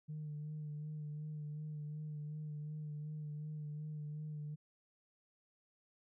sine tone with vibrato, 151 Hz, D3, 48 cents sharp, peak -40 dBFS, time 0.08-4.56 s, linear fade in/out 20 ms, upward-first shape sine, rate 2.7 Hz, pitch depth 28 cents each way, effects tanh soft clip ceiling -38 dBFS

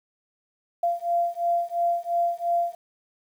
sine beating tone pair, 688 / 690.9 Hz, F5 / F5, -26 / -19 cents, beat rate 2.9 Hz, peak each -25 dBFS, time 0.83-2.75 s, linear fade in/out 5 ms, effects 9-bit

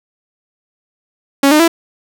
sawtooth tone with pitch steps, 277.3 / 304.1 / 333.6 Hz, C#4 / D#4 / E4, +1 / -40 / +21 cents, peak -3 dBFS, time 1.43-1.679 s, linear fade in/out 5 ms, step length 83 ms, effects none

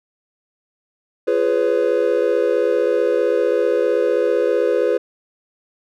triangle chord, C# dominant seventh, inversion first, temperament just, 346.5 / 415.8 / 498.9 / 554.4 Hz, E#4 / G#4 / B4 / C#5, -14 / +2 / +17 / 0 cents, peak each -21 / -18 / -16 / -21 dBFS, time 1.27-4.98 s, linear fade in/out 10 ms, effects none

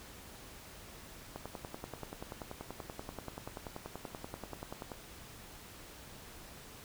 click train, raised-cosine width 1 ms, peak -27 dBFS, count 38, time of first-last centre 1.36-4.918 s, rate 10.4 Hz, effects pink hiss -52 dBFS RMS until 6.84 s

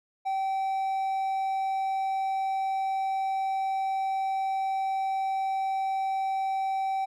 triangle tone, 772 Hz, G5, 27 cents flat, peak -24 dBFS, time 0.25-7.06 s, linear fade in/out 20 ms, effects none

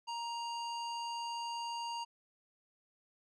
square tone with low-pass filter, 937 Hz, A#5, 9 cents sharp, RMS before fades -40 dBFS, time 0.07-2.05 s, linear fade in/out 20 ms, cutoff 5500 Hz, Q 1.6, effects none

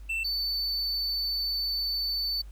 triangle tone pair in turn, 2676 / 4513 Hz, E7 / C#8, +25 / +30 cents, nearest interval major sixth, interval 905 cents, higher second, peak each -26 dBFS, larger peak neither, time 0.09-0.24 / 0.24-2.42 s, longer second, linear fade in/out 10 ms, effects added 50 Hz sine -41 dBFS peak until 2.51 s + pink hiss -62 dBFS RMS until 2.51 s

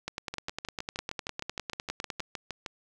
two click trains, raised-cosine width 0.2 ms, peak -18 / -16 dBFS, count 16 / 22, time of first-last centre 0.34-2.662 / 0.08-2.203 s, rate 6.46 / 9.89 Hz, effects none

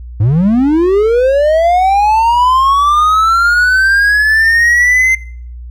triangle linear sweep, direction up, 96.1 to 2079 Hz, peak -5 dBFS, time 0.2-5.15 s, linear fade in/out 5 ms, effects noise-tail reverb RT60 0.5 s tail -20 dB re dry + added 60 Hz sine -25 dBFS peak until 5.7 s

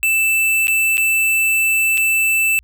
square tone with dropouts, 2648 Hz, E7, 7 cents sharp, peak -14 dBFS, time 0.03-2.59 s, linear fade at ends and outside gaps 0 ms, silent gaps 0.671-0.681 / 0.971-0.979 / 1.974-1.978 s, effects added 60 Hz sine -48 dBFS peak until 2.63 s

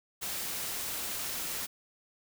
white noise, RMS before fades -36 dBFS, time 0.21-1.67 s, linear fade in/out 20 ms, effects none

